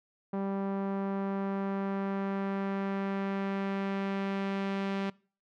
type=tone with low-pass filter sweep; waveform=sawtooth; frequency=196 Hz; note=G3; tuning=in tune; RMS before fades=-33 dBFS; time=0.33-5.1 s; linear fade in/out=5 ms; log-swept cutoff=970 to 3100 Hz; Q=0.99; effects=noise-tail reverb RT60 0.4 s tail -23 dB re dry